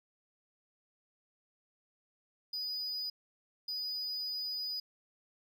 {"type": "tone bursts at uneven times", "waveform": "triangle", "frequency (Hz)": 4954, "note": "D#8", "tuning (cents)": -8, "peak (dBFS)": -34, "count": 2, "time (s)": [[2.53, 3.1], [3.68, 4.8]], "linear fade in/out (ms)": 5, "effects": []}